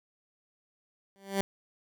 15% pulse tone with exponential growth, 196 Hz, G3, in tune, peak -17 dBFS, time 1.16-1.41 s, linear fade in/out 0 ms, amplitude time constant 53 ms, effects none

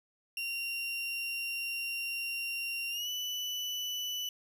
35% pulse tone with pitch glide, 2762 to 2977 Hz, F7 to F#7, -20 to +10 cents, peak -32 dBFS, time 0.37-4.29 s, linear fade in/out 2 ms, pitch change +130 cents, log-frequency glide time 2.9-3.09 s, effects none

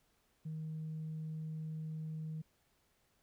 sine tone, 157.2 Hz, D#3, 18 cents sharp, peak -38 dBFS, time 0.45-2.42 s, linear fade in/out 10 ms, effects tanh soft clip ceiling -36 dBFS + pink hiss -75 dBFS RMS until 3.22 s

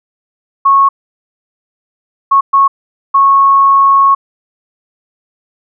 sine tone bursts at uneven times, 1100 Hz, C#6, 14 cents flat, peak -4 dBFS, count 4, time 0.65-0.89 / 2.31-2.41 / 2.53-2.68 / 3.14-4.15 s, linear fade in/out 10 ms, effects none

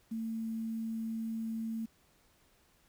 sine tone with quantisation, 224.5 Hz, A3, 35 cents sharp, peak -34 dBFS, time 0.11-1.86 s, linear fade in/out 10 ms, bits 10, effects pink hiss -68 dBFS RMS until 2.88 s

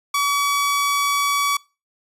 sawtooth tone, 1138 Hz, C#6, 45 cents sharp, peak -14 dBFS, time 0.14-1.57 s, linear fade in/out 5 ms, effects noise-tail reverb RT60 0.3 s tail -23 dB re dry + resampled to 32000 Hz

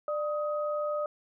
sine tone pair together, 595.3 / 1257 Hz, D5 / D#6, +23 / +17 cents, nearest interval octave + minor second, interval 1294 cents, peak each -29 / -35 dBFS, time 0.08-1.06 s, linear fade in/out 2 ms, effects none

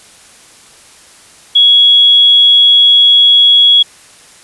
sine tone, 3340 Hz, G#7, 9 cents sharp, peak -3 dBFS, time 1.55-3.83 s, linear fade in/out 10 ms, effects white hiss -40 dBFS RMS until 4.43 s + resampled to 24000 Hz

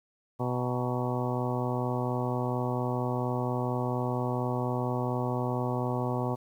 harmonic tone with a mistuned harmonic, 124.3 Hz, B2, 12 cents sharp, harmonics 1 / 2 / 3 / 4 / 5 / 6 / 7 / 8 / 9, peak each -31 / -34 / -36 / -37 / -38 / -39 / -39 / -40 / -41 dBFS, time 0.39-6.36 s, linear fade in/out 20 ms, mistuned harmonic 8, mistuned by -74 cents, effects 10-bit

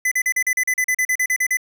square tone bursts, 2011 Hz, B6, 31 cents sharp, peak -17 dBFS, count 15, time 0.05-1.571 s, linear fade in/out 5 ms, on 65 ms, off 39 ms, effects none

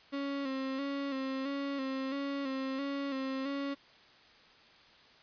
35% pulse tone with vibrato, 272.5 Hz, C#4, 29 cents flat, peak -32 dBFS, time 0.12-3.75 s, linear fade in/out 20 ms, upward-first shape square, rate 1.5 Hz, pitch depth 41 cents each way, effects white hiss -59 dBFS RMS until 5.22 s + resampled to 11025 Hz

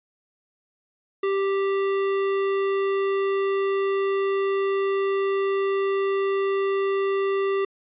sine tone with tanh clipping, 392 Hz, G4, in tune, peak -23 dBFS, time 1.23-7.65 s, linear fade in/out 5 ms, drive 18 dB, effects resampled to 8000 Hz

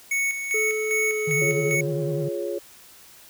square tone with tremolo, 2217 Hz, C#7, in tune, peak -22 dBFS, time 0.11-1.81 s, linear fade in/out 5 ms, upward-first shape square, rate 2.5 Hz, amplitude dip 55%
triangle tone with pitch glide, 431.4 to 426.7 Hz, A4 to G#4, -34 to +47 cents, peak -23 dBFS, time 0.54-1.75 s, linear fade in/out 5 ms, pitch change -19 cents, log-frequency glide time 1.05-1.22 s
triangle tone with vibrato, 150.4 Hz, D3, 42 cents sharp, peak -24 dBFS, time 1.27-2.29 s, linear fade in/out 10 ms, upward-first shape triangle, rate 10 Hz, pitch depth 130 cents each way
sine chord, Db major, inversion first, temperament equal, 349.2 / 415.3 / 554.4 Hz, F4 / Ab4 / Db5, 0 / 0 / 0 cents, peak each -30 dBFS, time 1.41-2.59 s, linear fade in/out 10 ms
effects white hiss -49 dBFS RMS until 3.29 s

